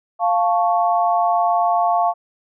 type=chord; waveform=sine; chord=F augmented; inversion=none; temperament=equal; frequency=698.5 / 880 / 1108.7 Hz; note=F5 / A5 / C#6; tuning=0 / 0 / 0 cents; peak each=-16 / -21 / -22 dBFS; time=0.19-2.14 s; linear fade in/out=50 ms; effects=none